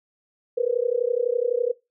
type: tone with amplitude modulation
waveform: sine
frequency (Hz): 482.2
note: B4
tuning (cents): -41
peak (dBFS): -16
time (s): 0.57-1.72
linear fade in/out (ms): 10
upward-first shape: sine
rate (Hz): 31.9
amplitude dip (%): 100
effects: noise-tail reverb RT60 0.2 s tail -18 dB re dry